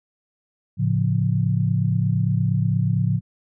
sine chord, A augmented, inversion none, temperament equal, 110 / 138.59 / 174.61 Hz, A2 / C#3 / E#3, 0 / 0 / 0 cents, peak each -21 / -22 / -23 dBFS, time 0.77-3.21 s, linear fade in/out 50 ms, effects none

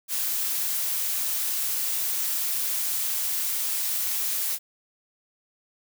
blue noise, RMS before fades -27 dBFS, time 0.08-4.59 s, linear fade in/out 50 ms, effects none

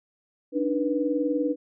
sine tone cluster, 286.7 / 306.9 / 491 Hz, D4 / D#4 / B4, -42 / -24 / -10 cents, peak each -27 dBFS, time 0.52-1.56 s, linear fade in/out 50 ms, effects none

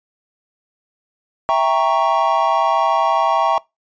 triangle chord, E diminished seventh, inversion none, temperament equal with one note detuned, 659.3 / 790.8 / 932.3 / 1108.7 Hz, E5 / G5 / Bb5 / Db6, 0 / +15 / 0 / 0 cents, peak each -17 dBFS, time 1.49-3.58 s, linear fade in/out 0 ms, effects noise-tail reverb RT60 0.2 s tail -23 dB re dry + resampled to 16000 Hz

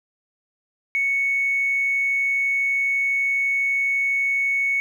triangle tone with tanh clipping, 2217 Hz, C#7, in tune, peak -18 dBFS, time 0.95-4.8 s, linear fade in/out 0 ms, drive 1 dB, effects none

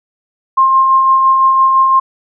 sine tone with tremolo, 1061 Hz, C6, 24 cents sharp, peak -5 dBFS, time 0.57-2 s, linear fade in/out 10 ms, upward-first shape sine, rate 5.9 Hz, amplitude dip 30%, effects none

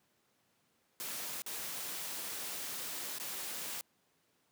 white noise with dropouts, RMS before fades -41 dBFS, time 1-3.81 s, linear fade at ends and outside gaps 0 ms, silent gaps 1.42-1.463 / 3.184-3.199 s, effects pink hiss -74 dBFS RMS until 4.51 s + high-pass 150 Hz 12 dB/octave

